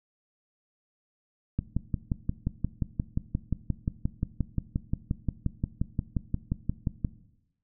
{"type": "click train", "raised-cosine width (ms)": 5, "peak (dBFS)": -14, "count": 32, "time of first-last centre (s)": [1.59, 7.048], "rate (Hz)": 5.68, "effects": ["noise-tail reverb RT60 0.9 s tail -17 dB re dry"]}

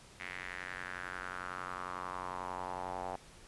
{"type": "tone with band-pass filter sweep", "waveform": "square", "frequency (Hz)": 45.55, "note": "F#1", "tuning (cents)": -26, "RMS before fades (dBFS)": -42, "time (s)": [0.2, 3.16], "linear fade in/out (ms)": 0, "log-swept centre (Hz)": [2100, 770], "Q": 3.7, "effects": ["pink hiss -57 dBFS RMS until 3.47 s", "resampled to 24000 Hz"]}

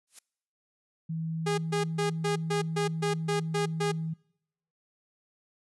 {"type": "noise with exponential growth", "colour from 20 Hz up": "blue", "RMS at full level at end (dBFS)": -39, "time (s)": [0.07, 0.19], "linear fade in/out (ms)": 5, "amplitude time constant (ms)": 25}
{"type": "tone with pitch glide", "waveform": "sine", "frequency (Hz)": [162, 161.07], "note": ["E3", "E3"], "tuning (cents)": [-30, -40], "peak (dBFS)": -30, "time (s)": [1.09, 4.14], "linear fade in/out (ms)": 10, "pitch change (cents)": -10, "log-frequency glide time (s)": [2.03, 3.46]}
{"type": "tone bursts", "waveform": "sawtooth", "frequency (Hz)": 409.8, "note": "G#4", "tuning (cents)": -23, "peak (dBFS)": -23, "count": 10, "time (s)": [1.46, 3.92], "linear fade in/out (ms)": 10, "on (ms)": 120, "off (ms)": 140}
{"effects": ["noise-tail reverb RT60 0.8 s tail -26 dB re dry", "resampled to 24000 Hz"]}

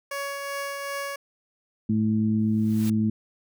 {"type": "tone with tremolo", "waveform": "15% pulse", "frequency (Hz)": 560, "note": "C#5", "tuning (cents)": 18, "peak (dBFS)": -22, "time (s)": [0.11, 1.16], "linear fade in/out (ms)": 5, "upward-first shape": "triangle", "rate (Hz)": 2.6, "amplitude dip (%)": 35}
{"type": "harmonic tone", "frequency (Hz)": 108.7, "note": "A2", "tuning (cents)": -21, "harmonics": [1, 2, 3], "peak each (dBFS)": [-27, -21, -33], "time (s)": [1.89, 3.1], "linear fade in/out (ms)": 5}
{"type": "noise with exponential growth", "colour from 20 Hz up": "white", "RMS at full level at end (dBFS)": -36, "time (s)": [2.39, 2.9], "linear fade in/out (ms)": 5, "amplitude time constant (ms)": 110}
{"effects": []}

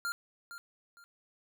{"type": "tone with echo", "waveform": "square", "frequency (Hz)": 1396.9, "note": "F6", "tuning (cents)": 0, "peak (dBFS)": -33, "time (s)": [0.05, 0.12], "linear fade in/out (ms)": 0, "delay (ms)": 460, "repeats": 2, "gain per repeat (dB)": -11, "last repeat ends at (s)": 1.04, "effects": []}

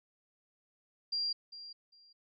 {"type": "tone with echo", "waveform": "sine", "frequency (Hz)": 4764, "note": "D8", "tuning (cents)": 24, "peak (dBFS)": -31, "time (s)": [1.12, 1.33], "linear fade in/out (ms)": 10, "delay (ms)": 400, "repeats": 2, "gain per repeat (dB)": -14, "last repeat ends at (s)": 2.13, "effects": []}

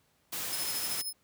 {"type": "noise", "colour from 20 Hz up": "white", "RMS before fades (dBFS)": -36, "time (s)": [0.32, 1.02], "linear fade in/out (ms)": 10}
{"type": "tone with tremolo", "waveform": "10% pulse", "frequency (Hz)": 5180, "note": "E8", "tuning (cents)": -31, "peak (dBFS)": -26, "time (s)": [0.52, 1.13], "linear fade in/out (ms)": 10, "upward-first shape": "triangle", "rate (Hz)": 13, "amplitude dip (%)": 70}
{"effects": ["pink hiss -70 dBFS RMS until 1.23 s", "high-pass 80 Hz 12 dB/octave"]}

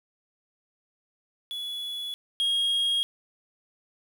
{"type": "tone pair in turn", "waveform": "triangle", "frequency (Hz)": [3405, 3267], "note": ["G#7", "G#7"], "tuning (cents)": [42, -29], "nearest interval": "minor second", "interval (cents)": 71, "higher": "first", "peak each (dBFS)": [-30, -21], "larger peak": "second", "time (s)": [[1.51, 2.14], [2.4, 3.03]], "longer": "neither", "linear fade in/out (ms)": 0, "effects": ["8-bit"]}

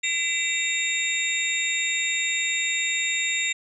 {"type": "tone cluster", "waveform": "sine", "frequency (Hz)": [2020, 2313, 2712, 3710, 7260], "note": ["B6", "D7", "E7", "A#7", "A#8"], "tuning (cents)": [39, -27, 49, -9, -47], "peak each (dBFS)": -29, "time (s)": [0.03, 3.53], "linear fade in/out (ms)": 10, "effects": []}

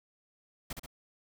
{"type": "noise with echo", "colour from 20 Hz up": "pink", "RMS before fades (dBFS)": -38, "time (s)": [0.7, 0.73], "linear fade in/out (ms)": 5, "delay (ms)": 66, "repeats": 2, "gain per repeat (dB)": -4, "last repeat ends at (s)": 0.862, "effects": []}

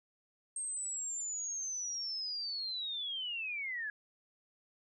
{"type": "linear sweep", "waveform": "sine", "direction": "down", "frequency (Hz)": [8500, 1652], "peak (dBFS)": -36, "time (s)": [0.56, 3.9], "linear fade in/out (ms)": 2, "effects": []}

